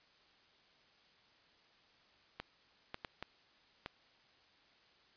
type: clicks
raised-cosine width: 0.3 ms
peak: -25 dBFS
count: 5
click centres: 2.4 / 2.944 / 3.048 / 3.226 / 3.861 s
effects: white hiss -67 dBFS RMS until 5.16 s + resampled to 11025 Hz